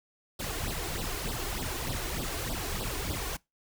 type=noise with flanger; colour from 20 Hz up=pink; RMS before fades=-34 dBFS; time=0.39-3.37 s; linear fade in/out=10 ms; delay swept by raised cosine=0.22 to 2.82 ms; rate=3.3 Hz; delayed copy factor=+0.9; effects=noise-tail reverb RT60 0.2 s tail -23 dB re dry